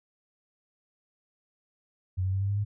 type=tone with pitch steps; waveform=sine; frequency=92.5 / 94.55 / 96.65 / 98.8 / 100.99 / 103.23 Hz; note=F#2 / F#2 / G2 / G2 / G#2 / G#2; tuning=0 / +38 / -24 / +14 / -48 / -10 cents; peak=-25 dBFS; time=2.17-2.65 s; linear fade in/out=20 ms; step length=80 ms; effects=none